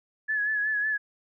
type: tone with vibrato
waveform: sine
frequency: 1705 Hz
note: G#6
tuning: 45 cents sharp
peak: -24 dBFS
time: 0.28-0.98 s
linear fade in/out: 20 ms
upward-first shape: sine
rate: 5.4 Hz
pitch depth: 43 cents each way
effects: none